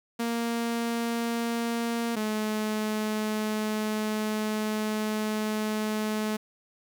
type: tone pair in turn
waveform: sawtooth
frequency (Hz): 233.1 / 214.7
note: A#3 / A3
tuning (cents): 0 / -42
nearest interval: minor second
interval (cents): 142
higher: first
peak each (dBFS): -23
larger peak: neither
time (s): 0.19-2.16 / 2.16-6.37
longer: second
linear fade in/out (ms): 10
effects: 10-bit